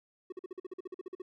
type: tone bursts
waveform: triangle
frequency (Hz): 370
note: F#4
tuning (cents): 0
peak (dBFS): -36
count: 14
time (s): 0.3-1.22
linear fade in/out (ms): 5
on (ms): 23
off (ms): 46
effects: none